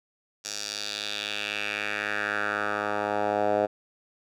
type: tone with band-pass filter sweep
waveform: 10% pulse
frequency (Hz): 103.83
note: G#2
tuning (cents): 0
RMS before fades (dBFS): -29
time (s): 0.44-3.67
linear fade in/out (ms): 20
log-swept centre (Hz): 5900 to 630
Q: 2.5
effects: none